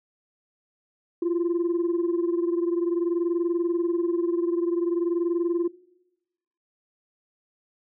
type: tone pair together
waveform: sine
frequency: 340 / 360.5 Hz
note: F4 / F#4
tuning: -46 / -45 cents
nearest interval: minor second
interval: 101 cents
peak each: -22 / -26 dBFS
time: 1.22-5.68 s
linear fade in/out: 5 ms
effects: noise-tail reverb RT60 1.0 s tail -24 dB re dry + tanh soft clip ceiling -18 dBFS